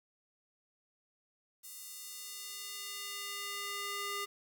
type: tone with high-pass filter sweep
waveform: square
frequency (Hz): 403.6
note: G#4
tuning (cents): -49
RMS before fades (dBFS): -42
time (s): 1.63-4.26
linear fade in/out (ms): 20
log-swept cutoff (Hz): 8600 to 930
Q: 0.7
effects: 10-bit